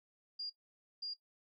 sine tone bursts at uneven times, 4816 Hz, D8, 43 cents sharp, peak -38 dBFS, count 2, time 0.39-0.5 / 1.02-1.14 s, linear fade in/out 10 ms, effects noise-tail reverb RT60 0.1 s tail -18 dB re dry

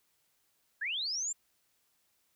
sine linear sweep, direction up, 1568 to 7460 Hz, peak -32 dBFS, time 0.81-1.33 s, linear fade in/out 10 ms, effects white hiss -74 dBFS RMS until 2.35 s

